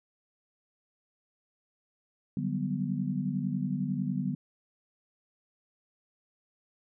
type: chord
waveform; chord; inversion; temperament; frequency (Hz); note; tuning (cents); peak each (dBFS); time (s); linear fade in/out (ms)
sine; G major seventh; second; equal; 146.83 / 185 / 196 / 246.9; D3 / F#3 / G3 / B3; 0 / 0 / 0 / 0; -34; 2.37-4.35; 2
effects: none